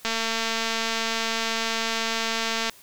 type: click train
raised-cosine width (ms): 0.2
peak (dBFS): -9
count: 599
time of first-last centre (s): 0.05-2.696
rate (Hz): 226
effects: white hiss -51 dBFS RMS until 2.82 s